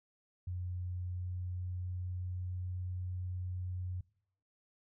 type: tone with pitch glide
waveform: sine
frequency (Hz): 90 to 90.89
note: F#2 to F#2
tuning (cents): -47 to -30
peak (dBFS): -36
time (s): 0.47-4.01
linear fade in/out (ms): 5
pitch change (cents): +17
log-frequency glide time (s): 0.77-2.86
effects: noise-tail reverb RT60 0.7 s tail -23 dB re dry